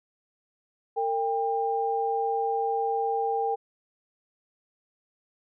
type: tone pair together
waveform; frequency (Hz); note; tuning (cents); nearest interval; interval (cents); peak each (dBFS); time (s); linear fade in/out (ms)
sine; 455.6 / 797; A#4 / G5; -40 / +28; minor seventh; 968; -28 / -26; 0.96-3.56; 20
effects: none